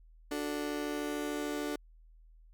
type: chord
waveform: 35% pulse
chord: D major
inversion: none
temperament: just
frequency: 293.7 / 367.1 / 440.5 Hz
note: D4 / F#4 / A4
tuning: 0 / -14 / +2 cents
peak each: -34 / -40 / -38 dBFS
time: 0.31-1.76 s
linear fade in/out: 5 ms
effects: added 40 Hz sine -55 dBFS peak until 2.53 s